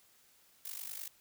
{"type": "noise with amplitude modulation", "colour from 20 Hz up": "blue", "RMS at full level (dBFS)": -40, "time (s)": [0.65, 1.08], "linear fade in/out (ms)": 5, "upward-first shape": "sine", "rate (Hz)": 49.9, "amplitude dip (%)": 80, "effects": ["white hiss -66 dBFS RMS until 1.2 s"]}